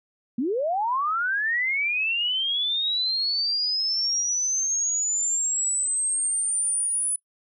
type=linear sweep; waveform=sine; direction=up; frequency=220 to 9956 Hz; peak=-22 dBFS; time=0.38-7.16 s; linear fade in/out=5 ms; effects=noise-tail reverb RT60 0.1 s tail -23 dB re dry